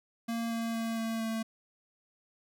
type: tone with pitch steps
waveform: square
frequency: 230.7 / 229 / 227.3 / 225.6 / 223.9 Hz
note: A#3 / A#3 / A#3 / A3 / A3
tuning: -18 / -31 / -43 / +44 / +30 cents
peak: -32 dBFS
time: 0.28-1.43 s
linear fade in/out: 10 ms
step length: 230 ms
effects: none